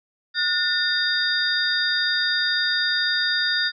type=tone cluster; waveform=sine; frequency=1448 / 1798 / 3676 / 4784 Hz; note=F#6 / A6 / A#7 / D8; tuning=-38 / +37 / -25 / +31 cents; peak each=-25 dBFS; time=0.34-3.72 s; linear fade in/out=50 ms; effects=none